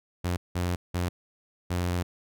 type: tone bursts at uneven times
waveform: sawtooth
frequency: 88.6 Hz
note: F2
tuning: 25 cents sharp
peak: -22 dBFS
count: 4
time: 0.24-0.37 / 0.55-0.76 / 0.94-1.09 / 1.7-2.03 s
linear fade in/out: 10 ms
effects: none